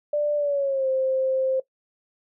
sine tone with pitch glide, 590 to 525.6 Hz, D5 to C5, +8 to +8 cents, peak -20 dBFS, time 0.13-1.6 s, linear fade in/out 5 ms, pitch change -200 cents, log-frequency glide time 0.36-0.88 s, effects noise-tail reverb RT60 0.1 s tail -18 dB re dry

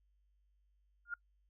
sine tone with exponential growth, 1414 Hz, F6, 21 cents sharp, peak -33 dBFS, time 1.05-1.14 s, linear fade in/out 5 ms, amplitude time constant 19 ms, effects noise-tail reverb RT60 0.1 s tail -25 dB re dry + added 50 Hz sine -70 dBFS peak until 1.49 s

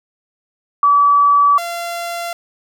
sine / sawtooth tone pair in turn, 1148 / 687 Hz, D6 / F5, -40 / -29 cents, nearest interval major sixth, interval 889 cents, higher first, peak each -8 / -18 dBFS, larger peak first, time 0.83-1.58 / 1.58-2.33 s, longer neither, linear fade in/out 2 ms, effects none

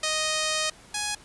5% pulse tone pair in turn, 622.3 / 834.3 Hz, D#5 / G#5, 0 / +8 cents, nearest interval perfect fourth, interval 508 cents, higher second, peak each -13 / -15 dBFS, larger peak first, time 0.03-0.7 / 0.94-1.15 s, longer first, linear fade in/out 5 ms, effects pink hiss -51 dBFS RMS until 1.24 s + resampled to 24000 Hz

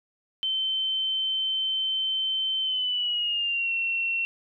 sine tone with pitch glide, 3087 to 2719 Hz, G7 to F7, -27 to -47 cents, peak -24 dBFS, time 0.43-4.25 s, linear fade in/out 0 ms, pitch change -220 cents, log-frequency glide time 2.62-3.72 s, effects none

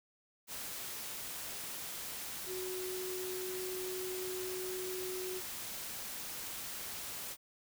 sine tone in noise, 369.8 Hz, F#4, 1 cent flat, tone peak -39 dBFS, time 2.46-5.42 s, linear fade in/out 50 ms, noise white, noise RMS -43 dBFS, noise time 0.47-7.37 s, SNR +1 dB, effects none

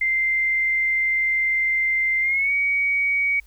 sine tone with pitch glide, 2087 to 2250 Hz, C7 to C#7, -5 to +25 cents, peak -18 dBFS, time 0.01-3.4 s, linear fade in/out 5 ms, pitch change +130 cents, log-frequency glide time 2.21-2.52 s, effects added 50 Hz sine -48 dBFS peak until 3.46 s + white hiss -60 dBFS RMS until 3.46 s

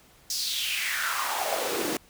pink noise with high-pass filter sweep, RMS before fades -29 dBFS, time 0.3-1.97 s, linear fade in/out 2 ms, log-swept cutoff 5500 to 280 Hz, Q 3.9, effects pink hiss -57 dBFS RMS until 2.09 s

